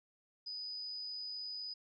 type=tone with amplitude modulation; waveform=sine; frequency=4978 Hz; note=D#8; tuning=in tune; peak=-39 dBFS; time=0.46-1.74 s; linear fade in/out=10 ms; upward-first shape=sine; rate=99.7 Hz; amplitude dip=35%; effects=none